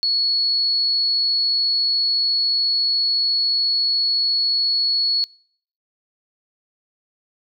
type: tone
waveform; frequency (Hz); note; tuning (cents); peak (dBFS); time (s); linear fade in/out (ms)
sine; 4377; C#8; -23; -17; 0.03-5.24; 0
effects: noise-tail reverb RT60 0.6 s tail -26 dB re dry